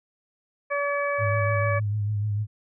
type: harmonic tone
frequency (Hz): 571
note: D5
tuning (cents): -49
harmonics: 1 / 2 / 3 / 4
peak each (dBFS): -26 / -29 / -31 / -32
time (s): 0.7-1.8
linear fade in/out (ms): 20
type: tone with vibrato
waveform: sine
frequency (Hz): 104.4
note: G#2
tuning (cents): +10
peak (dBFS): -23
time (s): 1.18-2.47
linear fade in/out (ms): 50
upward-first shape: triangle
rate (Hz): 6.7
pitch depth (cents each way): 52
effects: none